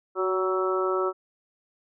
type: harmonic tone with a mistuned harmonic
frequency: 188.1 Hz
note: F#3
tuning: 29 cents sharp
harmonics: 2 / 3 / 4 / 5 / 6 / 7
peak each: -25 / -31 / -38 / -36 / -34 / -29 dBFS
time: 0.15-1.13 s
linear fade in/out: 50 ms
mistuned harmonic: 2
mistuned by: -19 cents
effects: none